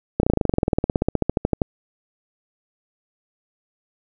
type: slowing click train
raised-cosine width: 2 ms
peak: -4 dBFS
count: 27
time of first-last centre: 0.2-1.618 s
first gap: 32 ms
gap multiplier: 1.04
effects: none